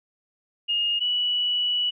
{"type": "tone pair in turn", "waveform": "sine", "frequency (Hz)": [2846, 2946], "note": ["F7", "F#7"], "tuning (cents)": [32, -8], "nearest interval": "minor second", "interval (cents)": 60, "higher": "second", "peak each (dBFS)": -21, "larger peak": "neither", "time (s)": [[0.68, 1], [1, 1.91]], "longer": "second", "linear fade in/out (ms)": 20, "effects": []}